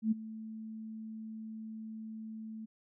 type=tone with ADSR envelope; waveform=sine; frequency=220 Hz; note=A3; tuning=in tune; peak=-24 dBFS; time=0.02-2.66 s; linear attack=95 ms; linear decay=17 ms; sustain=-17 dB; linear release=15 ms; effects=none